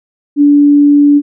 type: tone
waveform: sine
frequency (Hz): 289.1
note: D4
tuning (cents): -27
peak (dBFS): -3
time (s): 0.36-1.22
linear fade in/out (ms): 50
effects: none